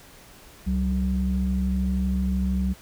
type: tone pair together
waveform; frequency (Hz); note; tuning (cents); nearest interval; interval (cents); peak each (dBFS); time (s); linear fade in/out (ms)
sine; 67.22 / 188.7; C2 / F#3; +47 / +34; octave + tritone; 1787; -23; 0.66-2.74; 20
effects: tanh soft clip ceiling -15 dBFS + pink hiss -49 dBFS RMS until 2.81 s